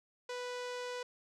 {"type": "tone with low-pass filter", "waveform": "sawtooth", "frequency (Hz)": 493.9, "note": "B4", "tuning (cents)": 0, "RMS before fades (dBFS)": -41, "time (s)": [0.29, 1.03], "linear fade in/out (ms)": 5, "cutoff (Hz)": 6100, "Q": 1, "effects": []}